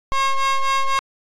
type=ring-modulated tone; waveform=45% pulse; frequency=541 Hz; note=C#5; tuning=42 cents flat; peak=-13 dBFS; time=0.12-0.99 s; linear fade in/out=0 ms; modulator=539 Hz; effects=low-pass 6000 Hz 12 dB/octave + AAC 64 kbps